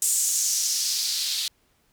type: noise with band-pass filter sweep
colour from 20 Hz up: blue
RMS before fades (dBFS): -25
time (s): 0.02-1.48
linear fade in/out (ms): 2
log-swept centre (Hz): 8000 to 3800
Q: 3
effects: pink hiss -66 dBFS RMS until 1.92 s